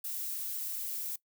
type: noise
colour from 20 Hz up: violet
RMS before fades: -37 dBFS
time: 0.04-1.16 s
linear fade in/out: 5 ms
effects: noise-tail reverb RT60 0.1 s tail -20 dB re dry